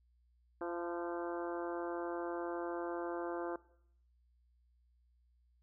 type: harmonic tone with a mistuned harmonic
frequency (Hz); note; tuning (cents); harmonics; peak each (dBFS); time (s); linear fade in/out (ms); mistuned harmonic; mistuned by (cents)
172.1; F3; -25; 2 / 3 / 4 / 5 / 6 / 7 / 8 / 9; -40 / -44 / -46 / -48 / -50 / -51 / -52 / -53; 0.61-3.56; 2; 5; +28
effects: noise-tail reverb RT60 0.7 s tail -19 dB re dry + added 60 Hz sine -68 dBFS peak until 5.62 s